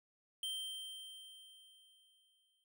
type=tone with exponential decay; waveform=square; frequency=3136 Hz; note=G7; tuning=in tune; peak=-38 dBFS; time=0.43-2.64 s; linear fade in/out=2 ms; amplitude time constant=480 ms; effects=none